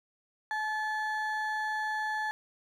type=ring-modulated tone; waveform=triangle; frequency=1296 Hz; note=E6; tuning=30 cents flat; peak=-25 dBFS; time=0.51-2.31 s; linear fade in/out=0 ms; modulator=437 Hz; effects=none